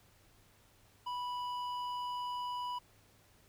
triangle tone with hard clipping, 985 Hz, B5, 5 cents flat, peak -38 dBFS, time 1.06-2.79 s, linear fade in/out 10 ms, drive 12 dB, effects added 101 Hz sine -70 dBFS peak until 3.48 s + pink hiss -66 dBFS RMS until 3.48 s

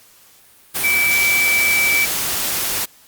sine tone in noise, 2310 Hz, D7, 29 cents flat, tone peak -14 dBFS, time 0.83-2.06 s, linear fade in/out 20 ms, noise white, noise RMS -21 dBFS, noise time 0.74-2.86 s, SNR +4 dB, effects white hiss -49 dBFS RMS until 3.07 s + Opus 48 kbps

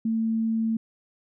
sine tone, 224.2 Hz, A3, 33 cents sharp, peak -22 dBFS, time 0.05-0.77 s, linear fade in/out 5 ms, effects none

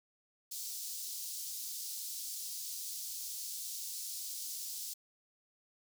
pink high-pass noise, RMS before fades -42 dBFS, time 0.51-4.94 s, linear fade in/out 10 ms, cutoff 4700 Hz, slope 24 dB/octave, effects none

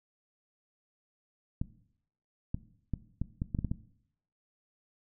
clicks, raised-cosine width 5 ms, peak -19 dBFS, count 9, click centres 1.615 / 2.545 / 2.937 / 3.216 / 3.419 / 3.548 / 3.589 / 3.647 / 3.715 s, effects noise-tail reverb RT60 0.7 s tail -17 dB re dry

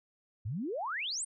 sine exponential sweep, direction up, 91.8 to 9397 Hz, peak -33 dBFS, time 0.45-1.25 s, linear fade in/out 10 ms, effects none

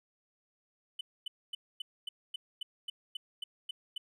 triangle tone bursts, 2999 Hz, F#7, 23 cents sharp, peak -34 dBFS, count 12, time 0.99-3.98 s, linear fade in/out 5 ms, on 20 ms, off 250 ms, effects none

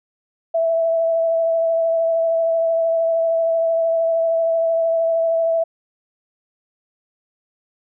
sine tone with vibrato, 659.3 Hz, E5, in tune, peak -15 dBFS, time 0.54-5.64 s, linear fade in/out 10 ms, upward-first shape triangle, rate 13 Hz, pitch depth 18 cents each way, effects none

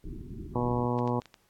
pink low-pass noise, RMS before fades -40 dBFS, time 0.04-0.86 s, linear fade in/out 2 ms, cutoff 390 Hz, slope 96 dB/octave
harmonic tone, 121.8 Hz, B2, 24 cents flat, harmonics 1 / 2 / 3 / 4 / 5 / 6 / 7 / 8 / 9, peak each -31 / -31 / -35 / -34 / -39 / -41 / -36 / -36 / -41 dBFS, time 0.55-1.2 s, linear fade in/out 5 ms
clicks, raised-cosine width 0.2 ms, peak -30 dBFS, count 5, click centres 0.989 / 1.076 / 1.219 / 1.257 / 1.342 s
effects pink hiss -69 dBFS RMS until 1.49 s + AAC 64 kbps

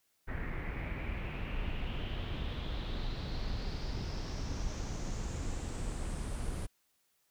brown noise with low-pass filter sweep, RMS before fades -37 dBFS, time 0.27-6.67 s, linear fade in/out 20 ms, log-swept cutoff 1900 to 10000 Hz, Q 4.6, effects white hiss -75 dBFS RMS until 7.3 s

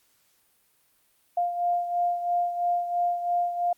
sine beating tone pair, 701 / 704 Hz, F5 / F5, +6 / +14 cents, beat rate 3 Hz, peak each -24 / -31 dBFS, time 1.37-3.73 s, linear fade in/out 5 ms, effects white hiss -66 dBFS RMS until 3.77 s + Opus 48 kbps

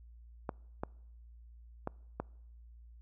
clicks, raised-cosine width 1 ms, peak -21 dBFS, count 4, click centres 0.492 / 0.835 / 1.874 / 2.2 s, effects noise-tail reverb RT60 0.8 s tail -26 dB re dry + added 58 Hz sine -52 dBFS peak until 3.01 s

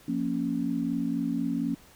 sine chord, Bb minor, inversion second, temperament equal, 174.61 / 233.1 / 277.2 Hz, F3 / Bb3 / Db4, 0 / 0 / 0 cents, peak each -33 / -30 / -29 dBFS, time 0.08-1.75 s, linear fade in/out 5 ms, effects pink hiss -55 dBFS RMS until 1.95 s

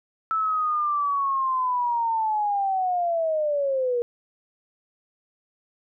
sine linear sweep, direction down, 1318.5 to 472.1 Hz, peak -21 dBFS, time 0.31-4.02 s, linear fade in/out 0 ms, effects none

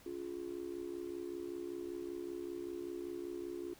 sine tone with amplitude modulation, 350 Hz, F4, 4 cents sharp, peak -35 dBFS, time 0.06-3.74 s, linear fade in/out 5 ms, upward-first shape sine, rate 65.2 Hz, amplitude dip 95%, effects tanh soft clip ceiling -33 dBFS + pink hiss -61 dBFS RMS until 3.79 s

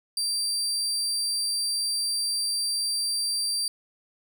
30% pulse tone, 4699 Hz, D8, in tune, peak -22 dBFS, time 0.17-3.68 s, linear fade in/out 2 ms, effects none

